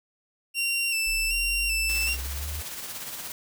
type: tone with vibrato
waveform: sawtooth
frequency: 2704 Hz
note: E7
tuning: 43 cents sharp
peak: -21 dBFS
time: 0.54-2.17 s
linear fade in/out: 50 ms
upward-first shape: square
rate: 1.3 Hz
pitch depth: 34 cents each way
type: linear sweep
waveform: sine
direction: up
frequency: 33 to 77.78 Hz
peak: -31 dBFS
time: 1.06-2.62 s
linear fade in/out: 20 ms
type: noise with tremolo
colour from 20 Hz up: white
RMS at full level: -35 dBFS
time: 1.89-3.32 s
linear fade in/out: 2 ms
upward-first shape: sine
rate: 17 Hz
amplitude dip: 40%
effects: none